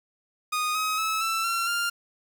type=tone with pitch steps; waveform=sawtooth; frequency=1237 / 1267.4 / 1298.5 / 1330.4 / 1363.1 / 1396.5 Hz; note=D#6 / D#6 / E6 / E6 / F6 / F6; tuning=-10 / +32 / -26 / +16 / -42 / -1 cents; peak=-21 dBFS; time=0.52-1.9 s; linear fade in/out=10 ms; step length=230 ms; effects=8-bit